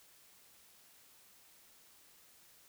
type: silence
effects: white hiss -63 dBFS RMS until 2.68 s